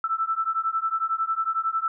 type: beating tone pair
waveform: sine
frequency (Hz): 1318.5 / 1329.5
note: E6 / E6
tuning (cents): 0 / +14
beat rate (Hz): 11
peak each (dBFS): -26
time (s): 0.04-1.88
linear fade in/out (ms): 2
effects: none